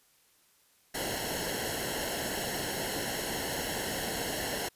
pink noise with comb filter, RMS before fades -34 dBFS, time 0.94-4.69 s, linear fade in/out 10 ms, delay 0.83 ms, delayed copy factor -0.8, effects white hiss -66 dBFS RMS until 4.75 s + resampled to 32000 Hz

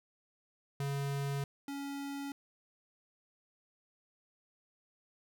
square tone pair in turn, 140 / 280 Hz, C#3 / C#4, +18 / +18 cents, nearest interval octave, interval 1200 cents, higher second, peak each -34 / -39 dBFS, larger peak first, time 0.8-1.44 / 1.68-2.32 s, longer neither, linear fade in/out 2 ms, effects none

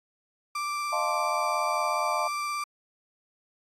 35% pulse tone with vibrato, 1174.7 Hz, D6, in tune, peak -27 dBFS, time 0.55-2.64 s, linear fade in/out 5 ms, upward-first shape sine, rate 17 Hz, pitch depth 12 cents each way
sine chord, F dominant seventh, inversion third, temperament equal with one note detuned, 613.7 / 698.5 / 880 / 1046.5 Hz, Eb5 / F5 / A5 / C6, -24 / 0 / 0 / 0 cents, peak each -32 dBFS, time 0.92-2.28 s, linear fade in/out 10 ms
effects low-pass 10000 Hz 12 dB/octave + AAC 64 kbps

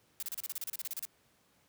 blue noise bursts, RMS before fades -38 dBFS, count 15, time 0.2-1.052 s, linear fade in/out 0 ms, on 26 ms, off 33 ms, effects pink hiss -69 dBFS RMS until 1.68 s + high-pass 80 Hz 12 dB/octave

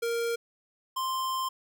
square tone pair in turn, 466.2 / 1046.6 Hz, A#4 / C6, 0 / 0 cents, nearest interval octave + major second, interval 1400 cents, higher second, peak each -28 / -29 dBFS, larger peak first, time 0.02-0.36 / 0.96-1.49 s, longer second, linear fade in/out 10 ms, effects none

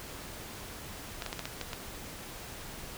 clicks, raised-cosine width 0.2 ms, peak -18 dBFS, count 7, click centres 1.222 / 1.263 / 1.329 / 1.393 / 1.455 / 1.613 / 1.732 s, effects pink hiss -44 dBFS RMS until 2.97 s

